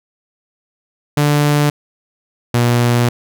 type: tone pair in turn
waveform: sawtooth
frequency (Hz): 146.9 / 120.22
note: D3 / B2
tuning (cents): +1 / -46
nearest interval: minor third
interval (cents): 347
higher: first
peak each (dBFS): -7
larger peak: neither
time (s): 1.17-1.7 / 2.54-3.09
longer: second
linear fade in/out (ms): 5
effects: none